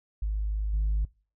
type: tone with level steps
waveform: sine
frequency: 52.1 Hz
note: G#1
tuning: 6 cents sharp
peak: -25 / -21 dBFS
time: 0.22-1.05 s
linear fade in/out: 5 ms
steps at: 0.73 s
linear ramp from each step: 5 ms
effects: noise-tail reverb RT60 0.4 s tail -26 dB re dry + tanh soft clip ceiling -21 dBFS